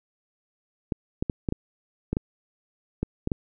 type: clicks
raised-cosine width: 3 ms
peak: -12 dBFS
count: 10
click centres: 0.922 / 1.225 / 1.298 / 1.488 / 1.524 / 2.13 / 2.169 / 3.03 / 3.274 / 3.318 s
effects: none